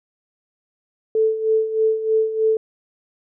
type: tone with tremolo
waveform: sine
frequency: 440 Hz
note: A4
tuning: in tune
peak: -13 dBFS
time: 1.15-2.57 s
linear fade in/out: 2 ms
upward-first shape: sine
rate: 3.2 Hz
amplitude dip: 70%
effects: none